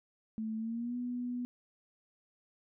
sine tone with pitch glide, 220 to 245.5 Hz, A3 to B3, 0 to -10 cents, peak -34 dBFS, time 0.38-1.45 s, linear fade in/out 0 ms, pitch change +190 cents, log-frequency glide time 0.57-0.96 s, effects none

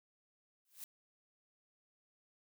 blue noise with exponential growth, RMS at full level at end -44 dBFS, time 0.65-0.84 s, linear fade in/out 1 ms, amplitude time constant 40 ms, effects none

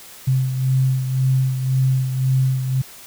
sine beating tone pair, 130.81 / 132.71 Hz, C3 / C3, 0 / +25 cents, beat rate 1.9 Hz, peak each -16 / -24 dBFS, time 0.27-2.82 s, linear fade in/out 10 ms, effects white hiss -41 dBFS RMS until 3.06 s

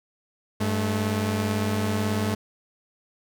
sawtooth tone pair together, 99.25 / 216.6 Hz, G2 / A3, +22 / -27 cents, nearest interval octave + major second, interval 1351 cents, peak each -22 dBFS, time 0.6-2.35 s, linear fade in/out 10 ms, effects none

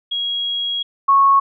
sine tone pair in turn, 3300 / 1101.2 Hz, G#7 / C#6, -12 / -12 cents, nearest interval octave + perfect fifth, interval 1900 cents, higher first, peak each -19 / -9 dBFS, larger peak second, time 0.11-0.83 / 1.08-1.4 s, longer first, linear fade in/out 10 ms, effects none

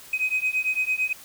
sine beating tone pair, 2515 / 2523.9 Hz, D#7 / D#7, +18 / +24 cents, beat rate 8.9 Hz, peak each -24 dBFS, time 0.13-1.13 s, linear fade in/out 5 ms, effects tanh soft clip ceiling -17 dBFS + white hiss -46 dBFS RMS until 1.24 s

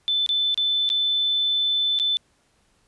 sine tone with dropouts, 3520 Hz, A7, in tune, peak -19 dBFS, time 0.08-2.17 s, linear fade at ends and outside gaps 0 ms, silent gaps 0.263-0.291 / 0.544-0.576 / 0.891-0.901 / 1.989-1.998 s, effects pink hiss -64 dBFS RMS until 2.87 s + resampled to 24000 Hz

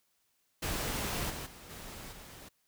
pink noise with level steps, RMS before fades -35 / -41 / -51 / -46 / -50 dBFS, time 0.62-2.49 s, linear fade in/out 10 ms, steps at 1.29 / 1.45 / 1.69 / 2.11 s, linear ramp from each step 20 ms, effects white hiss -75 dBFS RMS until 2.67 s

